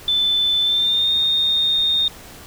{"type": "tone with pitch glide", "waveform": "sine", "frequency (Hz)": [3520, 3672], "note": ["A7", "A#7"], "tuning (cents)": [0, -27], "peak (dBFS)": -15, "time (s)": [0.08, 2.08], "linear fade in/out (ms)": 2, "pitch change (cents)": 73, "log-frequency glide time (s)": [0.62, 1.12], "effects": ["pink hiss -40 dBFS RMS until 2.46 s"]}